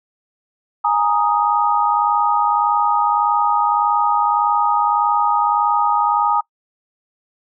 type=chord; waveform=sine; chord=Ab suspended second; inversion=none; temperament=equal; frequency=830.6 / 932.3 / 1244.5 Hz; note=Ab5 / Bb5 / Eb6; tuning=0 / 0 / 0 cents; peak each=-18 dBFS; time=0.84-6.41 s; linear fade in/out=10 ms; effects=noise-tail reverb RT60 0.1 s tail -24 dB re dry